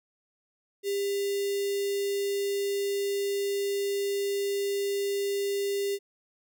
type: tone with notch filter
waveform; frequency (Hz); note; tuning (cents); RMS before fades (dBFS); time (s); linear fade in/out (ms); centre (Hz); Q
square; 400; G4; +35; -29; 0.83-5.99; 50; 1200; 0.6
effects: none